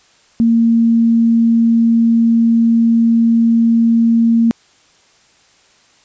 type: tone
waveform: sine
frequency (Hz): 230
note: A#3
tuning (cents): -23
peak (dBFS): -8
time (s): 0.4-4.51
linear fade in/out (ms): 0
effects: white hiss -51 dBFS RMS until 6.04 s + resampled to 16000 Hz